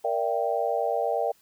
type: chord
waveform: sine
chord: E half-diminished seventh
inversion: second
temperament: equal with one note detuned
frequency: 466.2 / 587.3 / 675.8 / 784 Hz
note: Bb4 / D5 / E5 / G5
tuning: 0 / 0 / +43 / 0 cents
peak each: -29 dBFS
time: 0.04-1.32 s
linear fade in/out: 10 ms
effects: white hiss -62 dBFS RMS until 1.41 s